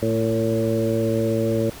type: harmonic tone with a mistuned harmonic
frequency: 112.4 Hz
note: A2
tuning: 37 cents sharp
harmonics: 1 / 2 / 3 / 4 / 5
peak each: -25 / -25 / -25 / -25 / -25 dBFS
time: 0.02-1.7 s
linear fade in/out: 5 ms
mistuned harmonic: 4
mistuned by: +17 cents
effects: pink hiss -40 dBFS RMS until 1.8 s